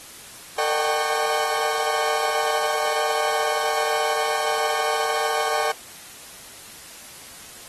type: tone cluster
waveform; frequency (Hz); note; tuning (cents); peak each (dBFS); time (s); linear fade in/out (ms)
35% pulse; 452.8 / 603 / 757 / 797 / 1106; A4 / D5 / F#5 / G5 / C#6; +50 / +46 / +39 / +28 / -4; -27; 0.58-5.72; 5
effects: white hiss -42 dBFS RMS until 7.68 s + AAC 32 kbps